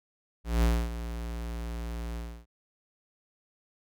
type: tone with ADSR envelope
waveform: square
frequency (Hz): 57.9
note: A#1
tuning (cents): -11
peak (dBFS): -21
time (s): 0.44-2.46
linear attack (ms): 190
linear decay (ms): 260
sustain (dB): -13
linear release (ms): 300
effects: none